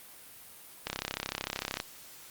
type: click train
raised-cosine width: 0.2 ms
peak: -14 dBFS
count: 32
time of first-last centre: 0.87-1.801 s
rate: 33.3 Hz
effects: white hiss -51 dBFS RMS until 2.3 s + Opus 32 kbps